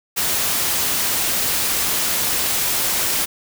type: noise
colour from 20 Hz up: white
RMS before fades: -20 dBFS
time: 0.16-3.26 s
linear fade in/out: 20 ms
effects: none